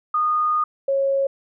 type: tone pair in turn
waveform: sine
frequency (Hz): 1229 / 547.5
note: D#6 / C#5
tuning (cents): -22 / -22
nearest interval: octave + major second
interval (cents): 1400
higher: first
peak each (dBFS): -17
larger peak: neither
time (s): 0.14-0.64 / 0.88-1.27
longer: first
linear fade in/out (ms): 5
effects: none